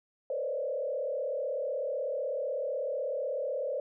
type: tone with frequency modulation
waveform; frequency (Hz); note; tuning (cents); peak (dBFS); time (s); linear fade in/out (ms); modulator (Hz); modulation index
sine; 549; C#5; -17; -30; 0.3-3.8; 2; 36.1; 1.6
effects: none